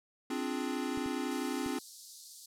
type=chord; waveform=square; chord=D half-diminished seventh; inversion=third; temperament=equal; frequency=261.6 / 293.7 / 349.2 / 415.3 Hz; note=C4 / D4 / F4 / Ab4; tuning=0 / 0 / 0 / 0 cents; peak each=-37 / -39 / -41 / -43 dBFS; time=0.3-1.79 s; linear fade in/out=5 ms
type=clicks; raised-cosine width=3 ms; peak=-31 dBFS; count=3; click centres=0.975 / 1.061 / 1.662 s
type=high-pass noise; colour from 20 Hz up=pink; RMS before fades=-50 dBFS; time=1.31-2.46 s; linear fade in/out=5 ms; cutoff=4100 Hz; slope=48 dB/octave
effects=low-pass 12000 Hz 12 dB/octave